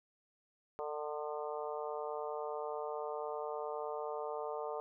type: harmonic tone with a mistuned harmonic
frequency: 149.7 Hz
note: D3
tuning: 33 cents sharp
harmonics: 3 / 4 / 5 / 6 / 7 / 8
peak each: -41 / -43 / -45 / -47 / -48 / -49 dBFS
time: 0.79-4.8 s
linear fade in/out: 0 ms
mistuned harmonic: 8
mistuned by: +22 cents
effects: none